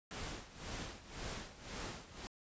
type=noise with tremolo; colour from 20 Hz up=pink; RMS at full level=-43 dBFS; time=0.11-2.27 s; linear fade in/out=0 ms; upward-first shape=sine; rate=1.9 Hz; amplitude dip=80%; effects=resampled to 16000 Hz